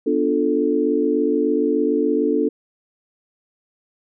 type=chord; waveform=sine; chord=B half-diminished seventh; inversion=none; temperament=equal with one note detuned; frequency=246.9 / 293.7 / 350.6 / 440 Hz; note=B3 / D4 / F4 / A4; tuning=0 / 0 / +7 / 0 cents; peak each=-24 / -20 / -24 / -20 dBFS; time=0.06-2.49 s; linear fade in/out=10 ms; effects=none